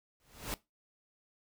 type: noise with exponential growth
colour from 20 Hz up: pink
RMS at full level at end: -34 dBFS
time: 0.2-0.54 s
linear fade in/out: 0 ms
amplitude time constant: 72 ms
effects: noise-tail reverb RT60 0.2 s tail -19 dB re dry